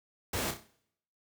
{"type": "noise with echo", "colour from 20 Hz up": "pink", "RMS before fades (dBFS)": -33, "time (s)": [0.33, 0.51], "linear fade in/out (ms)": 5, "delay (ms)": 32, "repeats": 5, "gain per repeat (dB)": -7, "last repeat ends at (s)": 0.67, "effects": ["noise-tail reverb RT60 0.7 s tail -20 dB re dry", "high-pass 60 Hz 12 dB/octave"]}